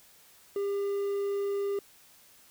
triangle tone with quantisation, 400.7 Hz, G4, 38 cents sharp, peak -26 dBFS, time 0.56-1.79 s, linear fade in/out 2 ms, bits 9, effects white hiss -58 dBFS RMS until 2.5 s

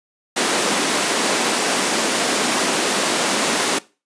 pink high-pass noise, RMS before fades -19 dBFS, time 0.36-3.79 s, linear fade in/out 10 ms, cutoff 230 Hz, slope 24 dB/octave, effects noise-tail reverb RT60 0.3 s tail -20 dB re dry + resampled to 22050 Hz

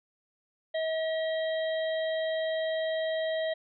harmonic tone, 640 Hz, D#5, 49 cents sharp, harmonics 1 / 3 / 5 / 6, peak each -28 / -38 / -42 / -44 dBFS, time 0.74-3.54 s, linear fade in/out 10 ms, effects none

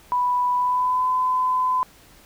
sine tone with pitch glide, 987.8 to 1014.4 Hz, B5 to B5, 0 to +46 cents, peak -18 dBFS, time 0.12-1.83 s, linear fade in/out 0 ms, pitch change +46 cents, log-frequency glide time 0.56-1.08 s, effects pink hiss -51 dBFS RMS until 2.25 s

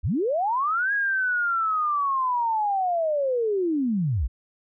sine linear two-way sweep, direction up then down, 46.25 to 1661.2 to 46.25 Hz, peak -21 dBFS, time 0.03-4.28 s, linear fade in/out 20 ms, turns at 0.93 s, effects none

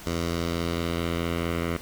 10% pulse tone with low-pass filter sweep, 84.6 Hz, E2, 45 cents sharp, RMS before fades -28 dBFS, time 0.06-1.77 s, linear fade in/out 5 ms, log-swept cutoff 6500 to 2300 Hz, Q 1.5, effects pink hiss -43 dBFS RMS until 1.81 s

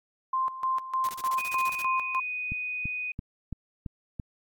sine tone with tremolo, 1046.5 Hz, C6, in tune, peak -24 dBFS, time 0.33-2.2 s, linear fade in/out 5 ms, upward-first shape square, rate 3.3 Hz, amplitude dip 75%
white noise bursts, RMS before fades -40 dBFS, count 12, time 1.04-1.82 s, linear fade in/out 0 ms, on 32 ms, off 36 ms
sine tone, 2489 Hz, D#7, in tune, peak -30 dBFS, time 1.38-3.12 s, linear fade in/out 5 ms
click train, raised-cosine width 5 ms, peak -22 dBFS, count 6, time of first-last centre 2.52-4.198 s, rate 2.98 Hz
effects AAC 64 kbps

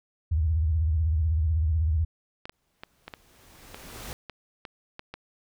sine tone with vibrato, 79.2 Hz, D#2, 31 cents sharp, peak -21 dBFS, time 0.31-2.05 s, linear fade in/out 10 ms, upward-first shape sine, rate 16 Hz, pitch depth 150 cents each way
clicks, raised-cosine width 0.3 ms, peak -22 dBFS, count 10, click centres 2.455 / 2.495 / 2.835 / 3.08 / 3.138 / 3.745 / 4.297 / 4.652 / 4.994 / 5.14 s
pink noise with exponential growth, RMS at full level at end -38 dBFS, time 2.52-4.13 s, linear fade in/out 0 ms, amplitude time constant 350 ms
effects none

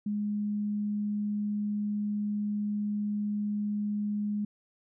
sine tone, 207.7 Hz, G#3, in tune, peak -28 dBFS, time 0.06-4.45 s, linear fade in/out 5 ms, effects none

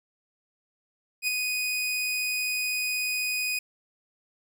sawtooth tone with ADSR envelope, 2489 Hz, D#7, in tune, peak -19 dBFS, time 1.22-3.59 s, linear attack 57 ms, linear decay 10 ms, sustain -4 dB, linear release 5 ms, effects none

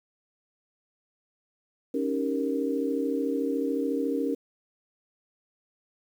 sine chord, Eb dominant seventh, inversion third, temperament equal, 277.2 / 311.1 / 392 / 466.2 Hz, Db4 / Eb4 / G4 / Bb4, 0 / 0 / 0 / 0 cents, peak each -28 / -33 / -34 / -30 dBFS, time 1.94-4.35 s, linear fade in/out 5 ms, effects 9-bit

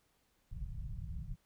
pink low-pass noise, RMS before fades -42 dBFS, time 0.51-1.36 s, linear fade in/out 20 ms, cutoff 160 Hz, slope 48 dB/octave, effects pink hiss -75 dBFS RMS until 1.45 s

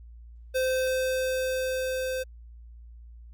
square tone with level ramp, 517 Hz, C5, 21 cents flat, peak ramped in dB -24 to -29 dBFS, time 0.54-2.24 s, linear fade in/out 20 ms, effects added 58 Hz sine -44 dBFS peak until 3.33 s + Opus 48 kbps

